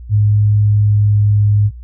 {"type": "tone with pitch glide", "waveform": "sine", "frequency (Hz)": [104.6, 103.76], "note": ["G#2", "G#2"], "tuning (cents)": [13, -1], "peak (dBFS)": -8, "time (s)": [0.09, 1.71], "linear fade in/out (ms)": 50, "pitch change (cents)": -14, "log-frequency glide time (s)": [0.5, 1.34], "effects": ["added 60 Hz sine -29 dBFS peak until 1.83 s"]}